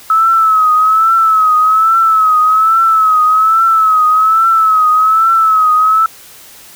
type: tone with vibrato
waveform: sine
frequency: 1294 Hz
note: E6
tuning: 32 cents flat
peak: -6 dBFS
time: 0.1-6.06 s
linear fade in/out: 2 ms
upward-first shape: triangle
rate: 1.2 Hz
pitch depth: 73 cents each way
effects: white hiss -37 dBFS RMS until 6.75 s